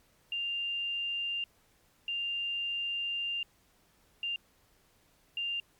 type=tone bursts at uneven times; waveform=sine; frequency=2794 Hz; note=F7; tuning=in tune; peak=-31 dBFS; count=4; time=0.32-1.44 / 2.08-3.43 / 4.23-4.36 / 5.37-5.6 s; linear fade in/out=2 ms; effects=pink hiss -67 dBFS RMS until 5.79 s + MP3 96 kbps